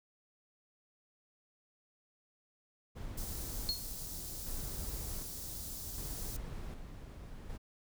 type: noise with tremolo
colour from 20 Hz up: brown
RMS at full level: -42 dBFS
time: 2.95-7.58 s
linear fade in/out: 20 ms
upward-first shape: square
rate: 0.66 Hz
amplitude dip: 45%
type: high-pass noise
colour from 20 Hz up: white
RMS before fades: -45 dBFS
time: 3.17-6.37 s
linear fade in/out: 10 ms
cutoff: 4200 Hz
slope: 24 dB/octave
type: tone with exponential decay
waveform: sine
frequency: 4300 Hz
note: C8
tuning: 47 cents sharp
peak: -28 dBFS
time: 3.69-3.87 s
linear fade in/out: 0 ms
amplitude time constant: 38 ms
effects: none